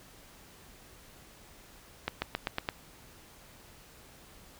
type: accelerating click train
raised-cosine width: 0.3 ms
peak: -14 dBFS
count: 6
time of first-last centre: 2.08-2.689 s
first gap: 140 ms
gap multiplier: 0.93
effects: pink hiss -55 dBFS RMS until 4.59 s